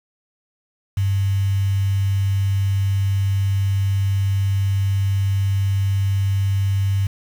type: tone with quantisation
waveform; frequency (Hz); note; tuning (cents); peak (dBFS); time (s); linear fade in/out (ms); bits
sine; 98; G2; 0; -16; 0.97-7.07; 5; 6
effects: none